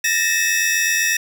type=tone cluster; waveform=40% pulse; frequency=1789 / 1877 / 2603 / 5730 Hz; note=A6 / A#6 / E7 / F8; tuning=+28 / +11 / -22 / +44 cents; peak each=-21 dBFS; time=0.04-1.17 s; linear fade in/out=5 ms; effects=none